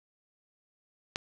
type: click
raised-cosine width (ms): 0.2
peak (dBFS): -14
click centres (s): 1.159
effects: none